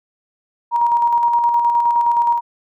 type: tone with tremolo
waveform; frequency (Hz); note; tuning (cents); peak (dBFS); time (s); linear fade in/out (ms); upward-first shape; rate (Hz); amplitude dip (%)
sine; 946; A#5; +25; -11; 0.71-2.41; 50; square; 9.6; 35
effects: none